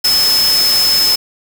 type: tone in noise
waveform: sine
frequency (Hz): 5200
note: E8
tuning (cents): -24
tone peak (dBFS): -10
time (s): 0.04-1.16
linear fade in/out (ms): 10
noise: white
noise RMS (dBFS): -18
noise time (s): 0.04-1.16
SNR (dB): +5
effects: none